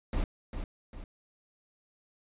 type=noise with echo; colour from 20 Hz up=brown; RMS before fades=-29 dBFS; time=0.13-0.24 s; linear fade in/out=2 ms; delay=400 ms; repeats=2; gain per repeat=-7 dB; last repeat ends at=1.04 s; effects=resampled to 8000 Hz